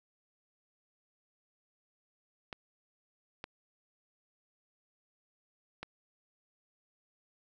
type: clicks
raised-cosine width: 0.3 ms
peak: -24 dBFS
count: 3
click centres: 2.528 / 3.441 / 5.83 s
effects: none